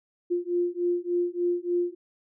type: beating tone pair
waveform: sine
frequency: 349.4 / 352.8 Hz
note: F4 / F4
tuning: +1 / +18 cents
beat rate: 3.4 Hz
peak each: -27 dBFS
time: 0.3-1.95 s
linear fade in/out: 20 ms
effects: none